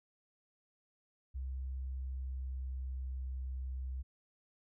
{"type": "tone with pitch glide", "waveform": "sine", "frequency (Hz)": [65.41, 64.73], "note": ["C2", "C2"], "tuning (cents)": [0, -18], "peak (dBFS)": -37, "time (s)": [1.34, 4.03], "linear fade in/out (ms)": 20, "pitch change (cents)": -18, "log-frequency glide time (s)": [1.7, 3.14], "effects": []}